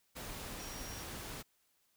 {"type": "tone in noise", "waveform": "sine", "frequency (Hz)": 5640, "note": "F8", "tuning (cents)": 16, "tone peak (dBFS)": -51, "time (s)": [0.58, 1.04], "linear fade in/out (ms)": 20, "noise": "pink", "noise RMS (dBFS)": -45, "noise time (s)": [0.15, 1.43], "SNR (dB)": -9, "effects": ["white hiss -75 dBFS RMS until 1.96 s"]}